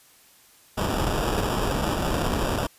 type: noise with sample-and-hold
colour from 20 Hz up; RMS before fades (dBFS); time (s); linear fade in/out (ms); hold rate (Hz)
pink; -25; 0.77-2.67; 10; 2100
effects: white hiss -55 dBFS RMS until 2.78 s + resampled to 32000 Hz